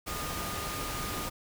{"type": "tone in noise", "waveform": "sine", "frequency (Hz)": 1223, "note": "D#6", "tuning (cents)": -30, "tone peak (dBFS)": -40, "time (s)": [0.06, 1.3], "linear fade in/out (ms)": 20, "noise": "pink", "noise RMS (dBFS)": -36, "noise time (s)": [0.06, 1.3], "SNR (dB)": -7, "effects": []}